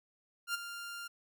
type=tone with ADSR envelope; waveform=sawtooth; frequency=1396.9 Hz; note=F6; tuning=in tune; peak=-27 dBFS; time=0.47-1.08 s; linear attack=73 ms; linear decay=18 ms; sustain=-11 dB; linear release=13 ms; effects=none